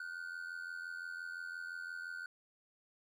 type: ring-modulated tone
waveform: triangle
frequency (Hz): 1480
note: F#6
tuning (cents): 0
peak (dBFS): -37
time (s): 0-2.26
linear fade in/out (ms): 2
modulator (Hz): 42.9
effects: none